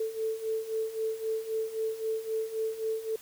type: beating tone pair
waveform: sine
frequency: 440 / 443.8 Hz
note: A4 / A4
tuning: 0 / +15 cents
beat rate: 3.8 Hz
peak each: -35 / -31 dBFS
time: 0-3.16 s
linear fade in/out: 5 ms
effects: white hiss -52 dBFS RMS until 3.21 s